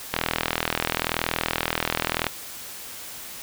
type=click train; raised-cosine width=0.3 ms; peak=-5 dBFS; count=88; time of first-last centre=0.14-2.267 s; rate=40.9 Hz; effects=white hiss -38 dBFS RMS until 3.42 s